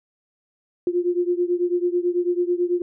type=beating tone pair; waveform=sine; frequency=350 / 359.1 Hz; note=F4 / F4; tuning=+4 / +48 cents; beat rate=9.1 Hz; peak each=-21 / -23 dBFS; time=0.87-2.82 s; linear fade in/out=2 ms; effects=none